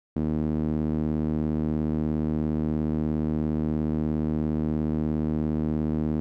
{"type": "tone with band-pass filter", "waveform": "sawtooth", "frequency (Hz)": 77, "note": "D#2", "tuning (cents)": -17, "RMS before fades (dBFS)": -26, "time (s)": [0.16, 6.2], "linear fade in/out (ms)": 0, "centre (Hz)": 250, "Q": 2, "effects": []}